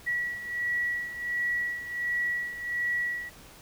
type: beating tone pair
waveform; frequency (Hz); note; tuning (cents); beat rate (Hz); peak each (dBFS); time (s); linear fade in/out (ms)
sine; 1933 / 1934.4; B6 / B6; -38 / -36; 1.4; -34 / -29; 0.06-3.3; 20
effects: pink hiss -51 dBFS RMS until 3.61 s